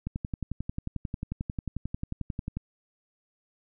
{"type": "click train", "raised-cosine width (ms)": 5, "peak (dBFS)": -19, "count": 29, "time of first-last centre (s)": [0.07, 2.57], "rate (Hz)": 11.2, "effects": []}